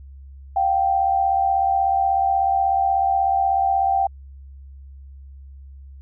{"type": "tone pair together", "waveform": "sine", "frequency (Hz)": [701.6, 778], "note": ["F5", "G5"], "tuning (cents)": [8, -13], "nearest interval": "major second", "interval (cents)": 179, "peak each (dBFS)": [-23, -17], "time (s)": [0.56, 4.07], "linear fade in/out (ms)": 5, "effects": ["added 68 Hz sine -38 dBFS peak until 6.01 s"]}